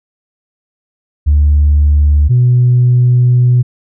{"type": "tone pair in turn", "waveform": "sine", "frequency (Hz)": [73.5, 123.61], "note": ["D2", "B2"], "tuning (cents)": [2, 2], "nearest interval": "major sixth", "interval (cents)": 900, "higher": "second", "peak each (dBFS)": -4, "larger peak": "neither", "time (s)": [[1.26, 2.29], [2.29, 3.63]], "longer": "second", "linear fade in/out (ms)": 20, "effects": ["tanh soft clip ceiling -2 dBFS"]}